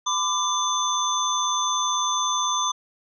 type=tone cluster; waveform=sine; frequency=1008 / 1186 / 3506 / 6190 Hz; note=B5 / D6 / A7 / G8; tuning=+35 / +17 / -7 / -23 cents; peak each=-26 / -27 / -27 / -27 dBFS; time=0.06-2.72 s; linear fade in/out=10 ms; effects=none